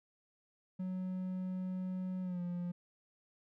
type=tone with pitch glide; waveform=triangle; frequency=185 to 175.93 Hz; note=F#3 to F3; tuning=0 to +13 cents; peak=-34 dBFS; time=0.79-2.72 s; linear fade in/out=10 ms; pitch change=-87 cents; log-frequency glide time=2.22-2.41 s; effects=none